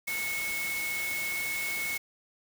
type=tone in noise; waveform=sine; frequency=2193 Hz; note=C#7; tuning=19 cents flat; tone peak=-31 dBFS; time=0.07-1.98 s; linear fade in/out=10 ms; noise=white; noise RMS=-37 dBFS; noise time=0.07-1.98 s; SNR=+3 dB; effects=none